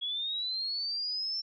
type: linear sweep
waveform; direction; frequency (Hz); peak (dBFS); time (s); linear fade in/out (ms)
sine; up; 3322 to 5400; -31; 0.01-1.42; 20
effects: none